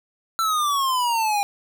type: exponential sweep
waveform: square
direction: down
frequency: 1348 to 801 Hz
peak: -20 dBFS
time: 0.39-1.43 s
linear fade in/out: 0 ms
effects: none